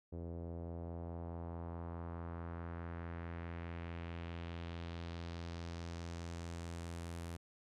sawtooth tone with low-pass filter sweep, 84.7 Hz, E2, 48 cents sharp, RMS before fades -45 dBFS, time 0.12-7.37 s, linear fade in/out 10 ms, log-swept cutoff 480 to 11000 Hz, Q 1.6, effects none

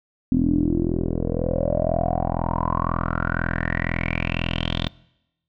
10% pulse tone with low-pass filter sweep, 42 Hz, E1, 33 cents sharp, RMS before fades -23 dBFS, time 0.32-4.88 s, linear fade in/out 0 ms, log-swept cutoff 260 to 3600 Hz, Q 8.9, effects noise-tail reverb RT60 0.9 s tail -23 dB re dry

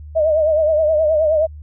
sine tone with vibrato, 622.3 Hz, D#5, in tune, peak -12 dBFS, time 0.15-1.47 s, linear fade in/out 20 ms, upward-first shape triangle, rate 9.5 Hz, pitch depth 87 cents each way, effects added 75 Hz sine -32 dBFS peak until 1.62 s

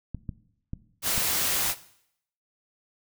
clicks, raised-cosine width 5 ms, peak -20 dBFS, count 4, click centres 0.147 / 0.292 / 0.734 / 1.179 s
white noise, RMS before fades -26 dBFS, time 1.02-1.75 s, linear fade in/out 50 ms
effects noise-tail reverb RT60 0.7 s tail -17 dB re dry

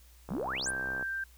click train, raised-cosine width 1 ms, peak -27 dBFS, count 49, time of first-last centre 0.29-1.026 s, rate 65.2 Hz
sine exponential sweep, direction up, 149.2 to 10900 Hz, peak -32 dBFS, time 0.3-0.71 s, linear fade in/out 10 ms
sine tone, 1574 Hz, G6, 7 cents sharp, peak -32 dBFS, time 0.66-1.24 s, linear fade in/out 5 ms
effects added 60 Hz sine -55 dBFS peak until 1.37 s + white hiss -62 dBFS RMS until 1.37 s

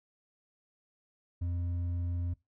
sine tone with hard clipping, 87.31 Hz, F2, in tune, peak -32 dBFS, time 1.41-2.34 s, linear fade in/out 10 ms, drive 4 dB, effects noise-tail reverb RT60 0.2 s tail -21 dB re dry

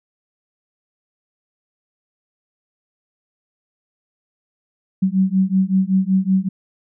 sine beating tone pair, 187.2 / 192.5 Hz, F#3 / G3, +20 / -31 cents, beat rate 5.3 Hz, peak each -17 dBFS, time 5.02-6.49 s, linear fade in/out 10 ms, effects none

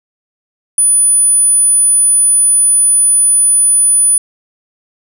sine tone, 9900 Hz, D#9, 10 cents flat, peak -6 dBFS, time 0.78-4.18 s, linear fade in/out 2 ms, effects none

